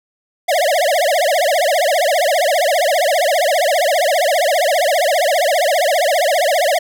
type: tone with vibrato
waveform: square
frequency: 639 Hz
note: D#5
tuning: 46 cents sharp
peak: -13 dBFS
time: 0.48-6.79 s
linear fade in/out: 10 ms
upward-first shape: triangle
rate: 15 Hz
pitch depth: 300 cents each way
effects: none